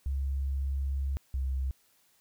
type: tone pair in turn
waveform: sine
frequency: 68.3 / 66.16 Hz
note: C#2 / C2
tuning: -25 / +20 cents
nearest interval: minor second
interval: 55 cents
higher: first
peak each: -28 dBFS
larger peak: neither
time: 0.06-1.17 / 1.34-1.71 s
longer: first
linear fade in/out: 0 ms
effects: white hiss -67 dBFS RMS until 2.2 s